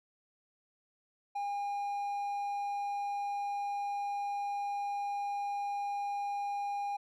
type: tone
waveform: triangle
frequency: 810 Hz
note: G#5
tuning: 43 cents flat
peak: -31 dBFS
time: 1.35-6.97 s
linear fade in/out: 10 ms
effects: none